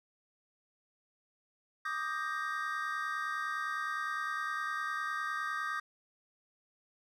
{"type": "chord", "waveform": "triangle", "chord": "Eb major seventh", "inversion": "third", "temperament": "equal with one note detuned", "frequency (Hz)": [1174.7, 1244.5, 1582.5, 1864.7], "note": ["D6", "Eb6", "G6", "Bb6"], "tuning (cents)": [0, 0, 16, 0], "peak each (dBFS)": [-39, -36, -37, -39], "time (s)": [1.85, 5.8], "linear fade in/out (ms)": 5, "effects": []}